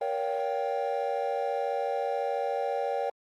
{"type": "chord", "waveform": "triangle", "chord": "G half-diminished seventh", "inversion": "first", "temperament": "just", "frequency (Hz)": [470.4, 564.5, 705.6, 784], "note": ["Bb4", "Db5", "F5", "G5"], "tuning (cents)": [16, 31, 18, 0], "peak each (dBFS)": [-31, -30, -35, -30], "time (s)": [0.01, 3.1], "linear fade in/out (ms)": 5, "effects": ["Opus 24 kbps"]}